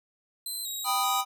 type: tone with vibrato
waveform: 15% pulse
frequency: 3944 Hz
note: B7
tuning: 3 cents flat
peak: -26 dBFS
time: 0.46-1.21 s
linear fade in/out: 2 ms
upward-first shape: square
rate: 2.6 Hz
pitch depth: 57 cents each way
type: chord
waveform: square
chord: G augmented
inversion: none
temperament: equal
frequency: 784 / 987.8 / 1244.5 Hz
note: G5 / B5 / D#6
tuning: 0 / 0 / 0 cents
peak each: -30 / -32 / -29 dBFS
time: 0.84-1.25 s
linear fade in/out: 50 ms
effects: none